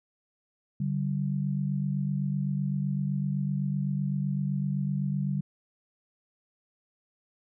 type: tone pair together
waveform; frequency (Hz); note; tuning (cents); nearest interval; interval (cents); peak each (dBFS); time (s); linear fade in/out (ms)
sine; 144.14 / 192; D3 / G3; -32 / -36; perfect fourth; 496; -28 / -30; 0.8-5.41; 5
effects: none